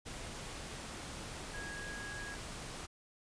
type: tone in noise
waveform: sine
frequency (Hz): 1650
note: G#6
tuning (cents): -12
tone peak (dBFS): -44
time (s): 1.53-2.36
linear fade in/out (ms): 20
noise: pink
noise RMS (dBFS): -45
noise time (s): 0.05-2.87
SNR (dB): -2
effects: resampled to 22050 Hz